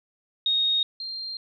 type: tone pair in turn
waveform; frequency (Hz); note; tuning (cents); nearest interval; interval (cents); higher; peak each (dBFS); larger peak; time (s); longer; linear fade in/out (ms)
sine; 3729 / 4186; A#7 / C8; 0 / 0; major second; 200; second; -20 / -31; first; 0.46-0.83 / 1-1.37; neither; 2
effects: none